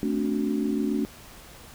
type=chord; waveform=sine; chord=D dominant seventh; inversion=second; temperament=equal with one note detuned; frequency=220 / 261.6 / 288.6 / 370 Hz; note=A3 / C4 / D4 / F#4; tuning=0 / 0 / -30 / 0 cents; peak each=-27 / -32 / -27 / -32 dBFS; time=0.03-1.05 s; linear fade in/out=0 ms; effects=pink hiss -47 dBFS RMS until 1.74 s